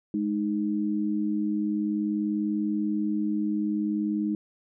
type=tone pair together; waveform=sine; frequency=209.5 / 310 Hz; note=G#3 / D#4; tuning=+15 / -6 cents; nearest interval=perfect fifth; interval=679 cents; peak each=-27 dBFS; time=0.14-4.35 s; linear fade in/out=2 ms; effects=none